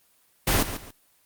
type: noise with echo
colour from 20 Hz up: pink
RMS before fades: -21 dBFS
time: 0.47-0.63 s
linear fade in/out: 5 ms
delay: 140 ms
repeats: 2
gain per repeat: -11 dB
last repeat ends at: 0.91 s
effects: white hiss -63 dBFS RMS until 1.25 s + Opus 24 kbps